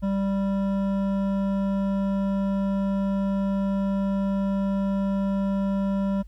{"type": "tone with hard clipping", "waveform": "sine", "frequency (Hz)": 196, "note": "G3", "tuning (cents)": 0, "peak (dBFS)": -24, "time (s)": [0.02, 6.23], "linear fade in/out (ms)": 20, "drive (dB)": 11, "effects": ["added 50 Hz sine -40 dBFS peak until 6.27 s", "pink hiss -69 dBFS RMS until 6.27 s"]}